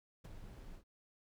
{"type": "noise with ADSR envelope", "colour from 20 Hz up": "brown", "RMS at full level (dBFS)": -44, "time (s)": [0.24, 0.84], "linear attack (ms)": 10, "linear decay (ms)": 22, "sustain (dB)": -7, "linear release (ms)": 94, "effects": []}